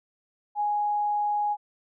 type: tone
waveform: sine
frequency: 830.6 Hz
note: G#5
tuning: in tune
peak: -23 dBFS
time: 0.55-1.57 s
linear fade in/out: 50 ms
effects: none